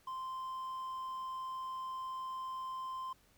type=tone with quantisation; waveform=triangle; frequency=1041 Hz; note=C6; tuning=9 cents flat; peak=-37 dBFS; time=0.07-3.13 s; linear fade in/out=5 ms; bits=11; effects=pink hiss -68 dBFS RMS until 3.37 s